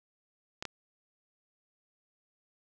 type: clicks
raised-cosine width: 0.2 ms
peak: -19 dBFS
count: 2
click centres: 0.625 / 0.653 s
effects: none